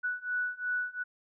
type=beating tone pair; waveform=sine; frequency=1477 / 1479.8 Hz; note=F#6 / F#6; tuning=-3 / 0 cents; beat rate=2.8 Hz; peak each=-34 / -33 dBFS; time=0.03-1.04 s; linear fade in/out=20 ms; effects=none